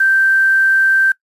sine tone with quantisation, 1565 Hz, G6, 3 cents flat, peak -9 dBFS, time 0-1.12 s, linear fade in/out 5 ms, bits 6, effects noise-tail reverb RT60 0.1 s tail -20 dB re dry + resampled to 32000 Hz

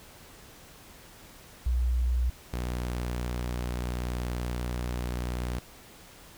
sine / sawtooth tone pair in turn, 61.2 / 60.74 Hz, B1 / B1, -15 / -28 cents, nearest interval unison, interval 13 cents, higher first, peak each -23 / -26 dBFS, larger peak first, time 1.66-2.3 / 2.53-5.59 s, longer second, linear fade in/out 5 ms, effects pink hiss -51 dBFS RMS until 6.37 s

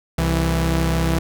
sawtooth tone pair together, 65.41 / 164.82 Hz, C2 / E3, 0 / 0 cents, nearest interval octave + major third, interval 1600 cents, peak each -16 dBFS, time 0.18-1.19 s, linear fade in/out 5 ms, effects none

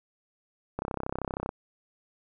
click train, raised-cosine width 1 ms, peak -17 dBFS, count 24, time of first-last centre 0.79-1.491 s, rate 32.8 Hz, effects none

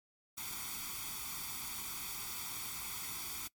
white noise with comb filter, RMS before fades -42 dBFS, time 0.37-3.48 s, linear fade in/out 10 ms, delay 0.87 ms, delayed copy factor +0.8, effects noise-tail reverb RT60 0.1 s tail -22 dB re dry + MP3 96 kbps

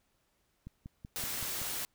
click train, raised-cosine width 5 ms, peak -32 dBFS, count 6, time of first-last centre 0.67-1.617 s, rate 5.28 Hz
white noise, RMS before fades -37 dBFS, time 1.16-1.85 s, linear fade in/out 0 ms
effects pink hiss -75 dBFS RMS until 1.94 s

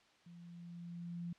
sine tone with level ramp, 172.2 Hz, F3, 24 cents flat, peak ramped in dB -53 to -39 dBFS, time 0.26-1.33 s, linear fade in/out 5 ms, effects white hiss -68 dBFS RMS until 1.38 s + low-pass 4000 Hz 12 dB/octave

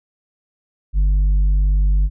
sine tone with tanh clipping, 49 Hz, G1, in tune, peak -13 dBFS, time 0.93-2.1 s, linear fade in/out 50 ms, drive 4 dB, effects none

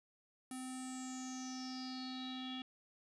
square tone with low-pass filter sweep, 257.7 Hz, C4, 26 cents flat, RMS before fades -45 dBFS, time 0.51-2.62 s, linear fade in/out 2 ms, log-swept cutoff 10000 to 3200 Hz, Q 9.3, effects none

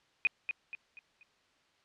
sine tone with echo, 2476 Hz, D#7, 9 cents flat, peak -22 dBFS, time 0.25-0.27 s, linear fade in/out 0 ms, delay 240 ms, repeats 4, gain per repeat -8 dB, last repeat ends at 1.23 s, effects white hiss -69 dBFS RMS until 1.84 s + low-pass 4000 Hz 12 dB/octave

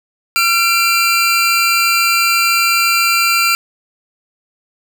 25% pulse tone pair together, 1367 / 2364 Hz, F6 / D7, -37 / +11 cents, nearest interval major sixth, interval 948 cents, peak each -10 dBFS, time 0.36-3.55 s, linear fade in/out 0 ms, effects none

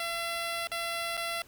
10% pulse tone with dropouts, 677 Hz, E5, 46 cents sharp, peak -23 dBFS, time 0-1.42 s, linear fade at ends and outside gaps 2 ms, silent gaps 0.672-0.716 / 1.17-1.175 s, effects pink hiss -57 dBFS RMS until 1.47 s

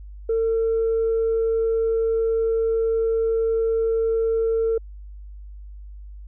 sine tone, 451.8 Hz, A4, 46 cents sharp, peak -17 dBFS, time 0.29-4.78 s, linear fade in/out 5 ms, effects tanh soft clip ceiling -15 dBFS + added 50 Hz sine -36 dBFS peak until 6.27 s

